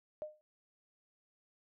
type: tone with exponential decay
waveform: sine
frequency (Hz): 610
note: D#5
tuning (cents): -34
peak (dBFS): -35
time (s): 0.22-0.41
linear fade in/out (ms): 0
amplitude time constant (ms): 41
effects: none